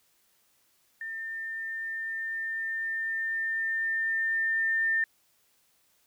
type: tone with level ramp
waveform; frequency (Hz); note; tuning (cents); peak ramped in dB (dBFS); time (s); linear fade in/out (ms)
sine; 1802; A6; +41; -34 to -23; 1.01-5.04; 2
effects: white hiss -68 dBFS RMS until 6.06 s